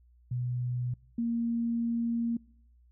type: tone pair in turn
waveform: sine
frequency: 123.47 / 233.1 Hz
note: B2 / A#3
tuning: 0 / 0 cents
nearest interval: major seventh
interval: 1100 cents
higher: second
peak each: -29 / -27 dBFS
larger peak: second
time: 0.31-0.94 / 1.18-2.37 s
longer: second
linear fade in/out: 5 ms
effects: noise-tail reverb RT60 0.7 s tail -25 dB re dry + added 60 Hz sine -58 dBFS peak until 2.91 s